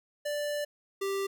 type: tone pair in turn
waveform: square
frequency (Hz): 587.3 / 392.5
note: D5 / G4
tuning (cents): 0 / +2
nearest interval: perfect fifth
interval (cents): 698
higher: first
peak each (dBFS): -31 / -30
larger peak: second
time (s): 0.25-0.65 / 1.01-1.27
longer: first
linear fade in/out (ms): 10
effects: none